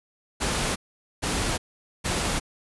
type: noise bursts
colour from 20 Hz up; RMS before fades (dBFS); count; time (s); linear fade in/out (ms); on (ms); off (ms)
pink; -26; 3; 0.4-2.4; 20; 360; 460
effects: resampled to 24000 Hz